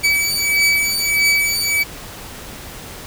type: beating tone pair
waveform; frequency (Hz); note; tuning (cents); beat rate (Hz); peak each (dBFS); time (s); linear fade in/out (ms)
sawtooth; 2288 / 2289.6; D7 / D7; -46 / -45; 1.6; -14; 0.03-1.84; 20
effects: pink hiss -34 dBFS RMS until 3.06 s